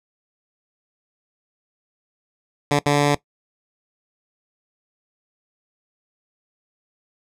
10% pulse tone bursts at uneven times, 144.9 Hz, D3, 23 cents flat, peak -7 dBFS, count 2, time 2.71-2.79 / 2.86-3.15 s, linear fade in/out 2 ms, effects noise-tail reverb RT60 0.1 s tail -18 dB re dry + low-pass 9000 Hz 12 dB/octave

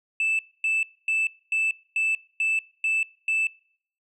sine tone bursts, 2637 Hz, E7, in tune, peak -19 dBFS, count 8, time 0.2-3.47 s, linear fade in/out 2 ms, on 190 ms, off 250 ms, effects noise-tail reverb RT60 0.6 s tail -26 dB re dry + tanh soft clip ceiling -19 dBFS

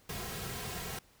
pink noise with comb filter, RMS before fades -40 dBFS, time 0.09-0.99 s, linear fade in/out 5 ms, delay 3.4 ms, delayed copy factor -0.75, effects pink hiss -64 dBFS RMS until 1.2 s

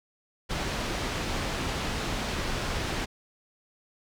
pink low-pass noise, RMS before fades -31 dBFS, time 0.49-3.06 s, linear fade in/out 20 ms, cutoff 5400 Hz, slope 12 dB/octave, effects none

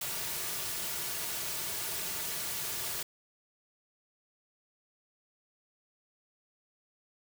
white noise with comb filter, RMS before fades -36 dBFS, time 0.01-3.03 s, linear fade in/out 5 ms, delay 3.8 ms, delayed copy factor -0.55, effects none

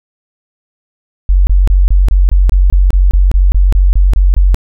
sine tone bursts, 46.25 Hz, F#1, in tune, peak -4 dBFS, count 16, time 1.29-4.545 s, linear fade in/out 0 ms, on 180 ms, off 25 ms, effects none

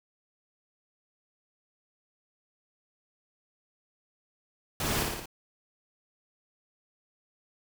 pink noise with echo, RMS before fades -31 dBFS, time 4.8-5.03 s, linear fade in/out 2 ms, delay 57 ms, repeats 4, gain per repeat -3 dB, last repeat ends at 5.258 s, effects none

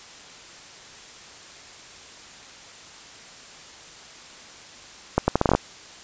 accelerating click train, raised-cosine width 1 ms, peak -3 dBFS, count 9, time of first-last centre 5.18-5.55 s, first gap 100 ms, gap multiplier 0.76, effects white hiss -44 dBFS RMS until 6.03 s + resampled to 16000 Hz

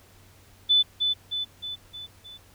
sine tone with echo, 3499 Hz, A7, 10 cents flat, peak -16 dBFS, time 0.69-0.83 s, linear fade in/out 20 ms, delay 310 ms, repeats 5, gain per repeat -5 dB, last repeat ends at 2.38 s, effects added 94 Hz sine -56 dBFS peak until 2.54 s + pink hiss -56 dBFS RMS until 2.54 s

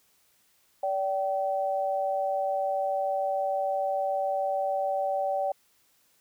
sine tone pair together, 577 / 770.2 Hz, D5 / G5, -31 / -31 cents, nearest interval perfect fourth, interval 500 cents, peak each -28 dBFS, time 0.83-5.52 s, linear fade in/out 5 ms, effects white hiss -66 dBFS RMS until 6.2 s

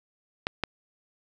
clicks, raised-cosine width 0.3 ms, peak -10 dBFS, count 2, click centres 0.469 / 0.637 s, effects none

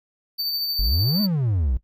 square tone with tremolo, 4576 Hz, D8, 46 cents flat, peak -23 dBFS, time 0.38-1.27 s, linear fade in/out 20 ms, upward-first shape sine, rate 13 Hz, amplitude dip 30%
triangle exponential two-way sweep, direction up then down, 41.2 to 218.4 to 56.1 Hz, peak -17 dBFS, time 0.79-1.77 s, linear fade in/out 0 ms, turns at 1.21 s
effects noise-tail reverb RT60 0.1 s tail -18 dB re dry

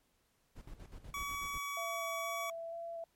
brown noise with tremolo, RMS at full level -48 dBFS, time 0.55-1.59 s, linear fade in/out 20 ms, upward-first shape square, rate 8.1 Hz, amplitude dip 70%
25% pulse tone, 1134 Hz, C#6, 39 cents sharp, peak -34 dBFS, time 1.14-2.5 s, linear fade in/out 2 ms
sine tone with vibrato, 670 Hz, E5, 28 cents sharp, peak -40 dBFS, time 1.77-3.04 s, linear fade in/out 2 ms, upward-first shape square, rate 2.1 Hz, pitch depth 11 cents each way
effects pink hiss -75 dBFS RMS until 3.15 s + MP3 64 kbps

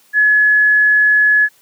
sine tone, 1700 Hz, G#6, 40 cents sharp, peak -8 dBFS, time 0.13-1.49 s, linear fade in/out 50 ms, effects white hiss -52 dBFS RMS until 1.61 s + high-pass 150 Hz 12 dB/octave

